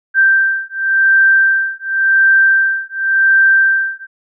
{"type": "beating tone pair", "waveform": "sine", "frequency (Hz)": [1568, 1568.91], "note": ["G6", "G6"], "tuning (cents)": [0, 1], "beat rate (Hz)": 0.91, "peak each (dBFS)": -12, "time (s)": [0.14, 4.07], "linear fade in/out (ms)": 50, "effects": []}